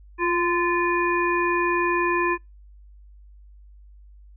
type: harmonic tone with a mistuned harmonic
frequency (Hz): 349.4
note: F4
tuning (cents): +1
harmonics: 1 / 3 / 5 / 7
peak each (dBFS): -23 / -24 / -27 / -28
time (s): 0.18-2.38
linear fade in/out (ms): 50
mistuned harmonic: 3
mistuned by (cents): -32
effects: noise-tail reverb RT60 0.2 s tail -25 dB re dry + added 50 Hz sine -45 dBFS peak until 4.36 s